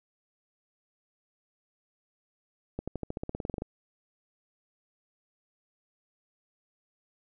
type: accelerating click train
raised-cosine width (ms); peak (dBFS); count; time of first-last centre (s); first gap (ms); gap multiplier
2; -20; 15; 2.79-3.621; 86; 0.94
effects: none